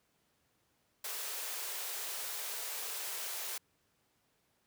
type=high-pass noise; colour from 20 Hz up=white; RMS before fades=-40 dBFS; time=1.04-3.58 s; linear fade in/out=5 ms; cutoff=380 Hz; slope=96 dB/octave; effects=pink hiss -75 dBFS RMS until 4.66 s + high-pass 80 Hz 12 dB/octave